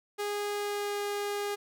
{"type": "tone with pitch glide", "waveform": "sawtooth", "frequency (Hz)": [411.5, 408.7], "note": ["G#4", "G#4"], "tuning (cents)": [-16, -28], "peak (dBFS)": -27, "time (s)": [0.18, 1.56], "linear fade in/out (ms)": 20, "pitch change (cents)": -12, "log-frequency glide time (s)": [0.5, 0.99], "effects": []}